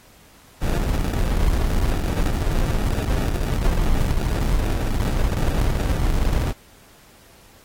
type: noise with sample-and-hold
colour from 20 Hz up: brown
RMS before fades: -20 dBFS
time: 0.61-6.53 s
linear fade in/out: 20 ms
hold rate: 1050 Hz
effects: pink hiss -51 dBFS RMS until 7.64 s + AAC 48 kbps